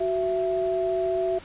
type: tone pair together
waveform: sine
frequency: 372.9 / 666.5 Hz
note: F#4 / E5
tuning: +14 / +19 cents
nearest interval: minor seventh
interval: 1005 cents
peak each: -25 dBFS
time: 0-1.39 s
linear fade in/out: 10 ms
effects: pink hiss -45 dBFS RMS until 1.44 s + resampled to 8000 Hz